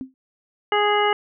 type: tone with exponential decay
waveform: sine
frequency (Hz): 261.6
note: C4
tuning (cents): 0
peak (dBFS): -24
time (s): 0.01-0.14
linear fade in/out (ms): 0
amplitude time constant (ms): 27
type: harmonic tone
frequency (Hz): 415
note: G#4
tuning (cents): -1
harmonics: 1 / 2 / 3 / 4 / 5 / 7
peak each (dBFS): -21 / -21 / -24 / -29 / -26 / -27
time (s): 0.72-1.13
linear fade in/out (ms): 2
effects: none